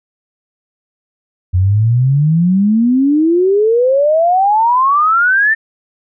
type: exponential sweep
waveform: sine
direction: up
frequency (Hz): 88 to 1816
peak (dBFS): -8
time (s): 1.53-5.55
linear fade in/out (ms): 20
effects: none